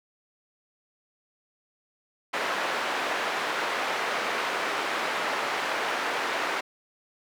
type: band-pass noise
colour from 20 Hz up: white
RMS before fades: -29 dBFS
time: 2.33-6.61 s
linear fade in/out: 10 ms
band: 410 to 1800 Hz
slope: 12 dB/octave
effects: none